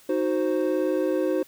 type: chord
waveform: triangle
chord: C diminished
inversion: first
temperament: equal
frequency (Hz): 311.1 / 370 / 523.3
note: Eb4 / Gb4 / C5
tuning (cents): 0 / 0 / 0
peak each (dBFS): -24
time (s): 0.09-1.43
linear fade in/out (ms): 5
effects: white hiss -54 dBFS RMS until 1.47 s